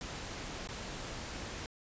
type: noise with dropouts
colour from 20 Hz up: pink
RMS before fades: -42 dBFS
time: 0.01-1.66 s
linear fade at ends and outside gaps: 1 ms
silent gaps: 0.674-0.688 s
effects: resampled to 16000 Hz